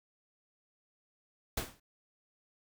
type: noise with exponential decay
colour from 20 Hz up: pink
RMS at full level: -31 dBFS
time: 1.57-1.8 s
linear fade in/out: 5 ms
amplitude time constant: 49 ms
effects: none